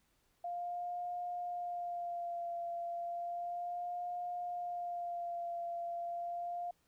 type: tone with vibrato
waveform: sine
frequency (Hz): 698.5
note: F5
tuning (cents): 0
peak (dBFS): -37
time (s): 0.44-6.71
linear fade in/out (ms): 5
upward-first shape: sine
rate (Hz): 0.33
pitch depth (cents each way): 26
effects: pink hiss -75 dBFS RMS until 6.87 s